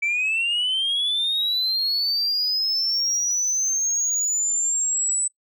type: linear sweep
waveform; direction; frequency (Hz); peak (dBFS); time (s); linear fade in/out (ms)
sine; up; 2300 to 8000; -18; 0.02-5.28; 10
effects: noise-tail reverb RT60 0.1 s tail -25 dB re dry + tanh soft clip ceiling -18 dBFS